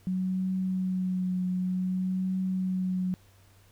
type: tone with vibrato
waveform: sine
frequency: 185 Hz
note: F#3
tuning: in tune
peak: -26 dBFS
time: 0.07-3.14 s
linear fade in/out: 0 ms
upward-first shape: triangle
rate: 0.54 Hz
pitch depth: 24 cents each way
effects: added 97 Hz sine -57 dBFS peak until 3.71 s + pink hiss -62 dBFS RMS until 3.71 s